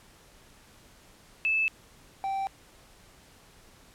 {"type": "tone pair in turn", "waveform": ["sine", "triangle"], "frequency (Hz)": [2621, 779.2], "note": ["E7", "G5"], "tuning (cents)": [-11, -11], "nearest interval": "octave + major sixth", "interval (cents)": 2100, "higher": "first", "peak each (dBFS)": [-23, -26], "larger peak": "first", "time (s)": [[1.45, 1.68], [2.24, 2.47]], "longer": "neither", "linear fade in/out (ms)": 0, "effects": ["pink hiss -56 dBFS RMS until 3.94 s", "low-pass 12000 Hz 12 dB/octave"]}